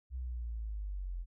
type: linear sweep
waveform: sine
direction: down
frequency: 64.9 to 42.01 Hz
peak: -36 dBFS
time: 0.1-1.26 s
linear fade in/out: 50 ms
effects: none